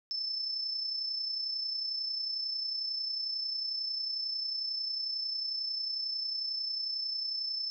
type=tone with amplitude modulation; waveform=sine; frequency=5274 Hz; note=E8; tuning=in tune; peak=-30 dBFS; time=0.11-7.7 s; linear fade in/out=0 ms; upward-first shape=sine; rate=31.1 Hz; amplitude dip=45%; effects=none